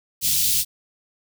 white band-stop noise, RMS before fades -20 dBFS, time 0.21-0.65 s, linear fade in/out 50 ms, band 170 to 3100 Hz, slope 24 dB/octave, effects none

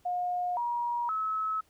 sine tone with pitch steps, 716 / 954 / 1293 Hz, F5 / A#5 / E6, +43 / +40 / -34 cents, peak -28 dBFS, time 0.05-1.61 s, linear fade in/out 10 ms, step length 520 ms, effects pink hiss -67 dBFS RMS until 1.69 s

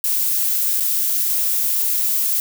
violet noise with dropouts, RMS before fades -19 dBFS, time 0.04-2.4 s, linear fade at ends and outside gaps 1 ms, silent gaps 0.8-0.805 s, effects none

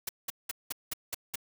white noise bursts, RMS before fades -34 dBFS, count 7, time 0.07-1.357 s, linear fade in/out 5 ms, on 21 ms, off 190 ms, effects none

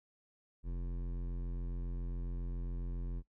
sine tone with hard clipping, 43.65 Hz, F1, in tune, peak -38 dBFS, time 0.63-3.23 s, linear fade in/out 50 ms, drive 14 dB, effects noise-tail reverb RT60 0.1 s tail -20 dB re dry

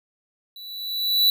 square tone with level ramp, 3951 Hz, B7, in tune, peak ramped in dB -39 to -14 dBFS, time 0.56-1.3 s, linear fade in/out 2 ms, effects none

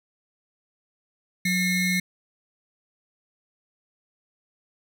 square ring-modulated tone, 987.8 Hz, B5, in tune, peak -19 dBFS, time 1.45-2 s, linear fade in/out 5 ms, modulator 1170 Hz, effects none

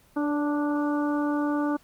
harmonic tone with a mistuned harmonic, 293.7 Hz, D4, in tune, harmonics 1 / 2 / 3 / 4 / 5, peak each -24 / -33 / -34 / -35 / -38 dBFS, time 0.16-1.77 s, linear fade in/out 10 ms, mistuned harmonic 2, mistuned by -18 cents, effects pink hiss -59 dBFS RMS until 1.83 s + Opus 24 kbps

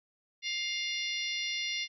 harmonic tone, 703 Hz, F5, 11 cents sharp, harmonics 3 / 4 / 5 / 6 / 7 / 8, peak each -36 / -38 / -38 / -42 / -43 / -42 dBFS, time 0.42-1.88 s, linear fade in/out 50 ms, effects none

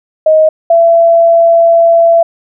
sine tone pair in turn, 627 / 671.2 Hz, D#5 / E5, +13 / +31 cents, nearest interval minor second, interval 118 cents, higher second, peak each -3 dBFS, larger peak neither, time 0.26-0.49 / 0.7-2.23 s, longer second, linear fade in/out 5 ms, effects none

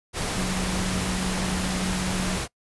sine tone in noise, 185 Hz, F#3, in tune, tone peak -27 dBFS, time 0.33-2.39 s, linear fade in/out 50 ms, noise pink, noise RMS -28 dBFS, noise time 0.13-2.48 s, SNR -2 dB, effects noise-tail reverb RT60 0.1 s tail -23 dB re dry + resampled to 24000 Hz

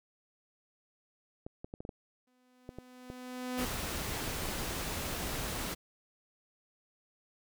clicks, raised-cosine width 2 ms, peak -28 dBFS, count 12, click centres 1.465 / 1.645 / 1.739 / 1.805 / 1.851 / 1.892 / 2.691 / 2.786 / 3.101 / 4.277 / 4.488 / 4.71 s
sawtooth tone with exponential growth, 251.5 Hz, B3, 32 cents sharp, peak -28 dBFS, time 2.27-3.65 s, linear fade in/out 5 ms, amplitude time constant 300 ms
pink noise, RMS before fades -37 dBFS, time 3.57-5.75 s, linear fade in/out 20 ms
effects none

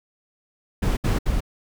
brown noise bursts, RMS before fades -21 dBFS, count 3, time 0.82-1.406 s, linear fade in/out 10 ms, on 150 ms, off 68 ms, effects none

